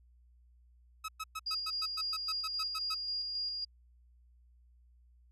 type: tone bursts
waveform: sawtooth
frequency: 1285 Hz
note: E6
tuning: 45 cents flat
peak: -33 dBFS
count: 13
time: 1.04-2.945 s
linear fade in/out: 10 ms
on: 45 ms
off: 110 ms
type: tone with tremolo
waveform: sine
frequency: 4832 Hz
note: D8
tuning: 48 cents sharp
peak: -33 dBFS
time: 1.46-3.65 s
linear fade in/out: 10 ms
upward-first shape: square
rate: 3.7 Hz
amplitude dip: 30%
effects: added 60 Hz sine -60 dBFS peak until 5.31 s + resampled to 32000 Hz